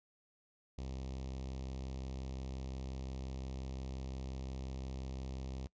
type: tone with notch filter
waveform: sawtooth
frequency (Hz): 65.7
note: C2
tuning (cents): +8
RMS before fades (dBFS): -43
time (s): 0.78-5.67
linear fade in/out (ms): 0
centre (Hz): 1500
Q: 0.7
effects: noise-tail reverb RT60 0.1 s tail -21 dB re dry + resampled to 16000 Hz